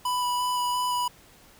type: tone with vibrato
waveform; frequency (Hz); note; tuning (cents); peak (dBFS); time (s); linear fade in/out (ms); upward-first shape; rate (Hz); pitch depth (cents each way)
square; 987.8; B5; 0; -25; 0.05-1.08; 5; square; 2.9; 9
effects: pink hiss -54 dBFS RMS until 1.59 s